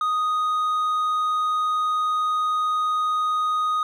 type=tone with hard clipping; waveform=sine; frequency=1244.5 Hz; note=D#6; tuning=in tune; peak=-21 dBFS; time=0.01-3.83 s; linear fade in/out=2 ms; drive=3 dB; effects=none